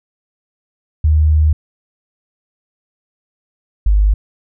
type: tone pair in turn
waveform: sine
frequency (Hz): 77 / 50.8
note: D#2 / G#1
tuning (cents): -17 / -38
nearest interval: perfect fifth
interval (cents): 721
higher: first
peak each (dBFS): -8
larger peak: neither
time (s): 1.04-1.53 / 3.86-4.14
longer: first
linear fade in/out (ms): 5
effects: none